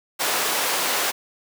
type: high-pass noise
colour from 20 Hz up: pink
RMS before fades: -23 dBFS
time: 0.19-1.12 s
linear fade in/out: 20 ms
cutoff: 550 Hz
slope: 12 dB/octave
effects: none

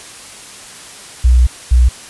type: tone pair in turn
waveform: sine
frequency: 61.7 / 61.38 Hz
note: B1 / B1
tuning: -1 / -10 cents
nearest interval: unison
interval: 9 cents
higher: first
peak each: -5 dBFS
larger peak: neither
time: 1.24-1.47 / 1.71-1.89 s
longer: first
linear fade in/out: 10 ms
effects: white hiss -34 dBFS RMS until 2.09 s + resampled to 24000 Hz

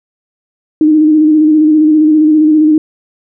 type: tone with vibrato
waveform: sine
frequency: 308 Hz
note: D#4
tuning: 17 cents flat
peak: -4 dBFS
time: 0.81-2.78 s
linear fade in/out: 2 ms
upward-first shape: square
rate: 15 Hz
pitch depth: 29 cents each way
effects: none

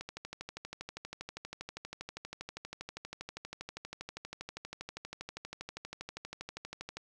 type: click train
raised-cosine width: 0.2 ms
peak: -24 dBFS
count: 88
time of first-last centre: 0.01-6.97 s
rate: 12.5 Hz
effects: none

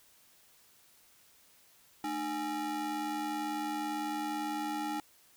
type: ring-modulated tone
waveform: square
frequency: 263 Hz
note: C4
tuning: 9 cents sharp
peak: -31 dBFS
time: 2.04-5 s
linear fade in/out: 2 ms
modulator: 566 Hz
effects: white hiss -63 dBFS RMS until 5.36 s

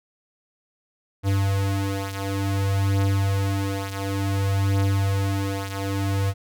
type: beating tone pair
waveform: square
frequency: 98 / 98.56 Hz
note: G2 / G2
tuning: 0 / +10 cents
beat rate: 0.56 Hz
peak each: -23 / -27 dBFS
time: 1.23-6.34 s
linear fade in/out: 50 ms
effects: none

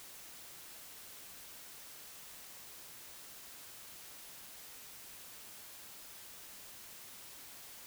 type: silence
effects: white hiss -52 dBFS RMS until 7.86 s

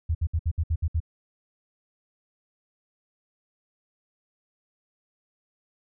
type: tone bursts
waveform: sine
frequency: 81.2 Hz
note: E2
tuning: 26 cents flat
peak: -21 dBFS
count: 8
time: 0.09-1.003 s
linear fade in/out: 10 ms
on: 59 ms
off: 63 ms
effects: none

